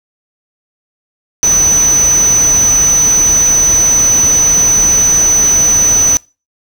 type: tone in noise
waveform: sine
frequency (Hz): 6000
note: F#8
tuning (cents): +23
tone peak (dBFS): -6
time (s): 1.43-6.17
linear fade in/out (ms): 0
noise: pink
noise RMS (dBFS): -21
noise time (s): 1.43-6.17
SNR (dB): +12
effects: noise-tail reverb RT60 0.3 s tail -23 dB re dry